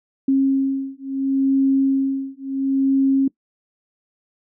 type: beating tone pair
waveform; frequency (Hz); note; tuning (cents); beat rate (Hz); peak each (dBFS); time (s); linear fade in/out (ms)
sine; 270 / 270.72; C#4 / C#4; -45 / -41; 0.72; -19 / -19; 0.28-3.28; 5
effects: noise-tail reverb RT60 0.1 s tail -21 dB re dry